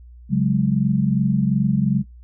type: chord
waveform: sine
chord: C# suspended fourth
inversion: none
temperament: equal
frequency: 138.59 / 185 / 207.7 Hz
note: C#3 / F#3 / G#3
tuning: 0 / 0 / 0 cents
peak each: -20 dBFS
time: 0.29-2.04 s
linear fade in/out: 50 ms
effects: noise-tail reverb RT60 0.2 s tail -26 dB re dry + added 60 Hz sine -40 dBFS peak until 2.23 s